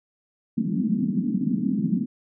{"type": "band-pass noise", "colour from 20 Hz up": "white", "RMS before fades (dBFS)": -24, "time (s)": [0.57, 2.06], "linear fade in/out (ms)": 10, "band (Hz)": [170, 260], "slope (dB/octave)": 48, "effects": []}